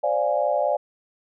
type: chord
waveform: sine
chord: D half-diminished seventh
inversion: third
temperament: equal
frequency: 523.3 / 587.3 / 698.5 / 830.6 Hz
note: C5 / D5 / F5 / Ab5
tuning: 0 / 0 / 0 / 0 cents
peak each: -27 / -22 / -26 / -27 dBFS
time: 0.03-0.77 s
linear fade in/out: 10 ms
effects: none